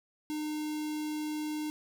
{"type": "tone with notch filter", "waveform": "square", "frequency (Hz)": 304.3, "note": "D#4", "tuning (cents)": -38, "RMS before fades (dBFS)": -35, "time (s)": [0.3, 1.7], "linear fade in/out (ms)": 0, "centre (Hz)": 1300, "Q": 1.1, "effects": []}